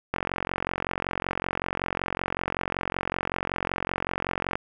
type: click train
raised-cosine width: 0.5 ms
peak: -11 dBFS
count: 201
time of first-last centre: 0.14-4.555 s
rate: 45.3 Hz
effects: none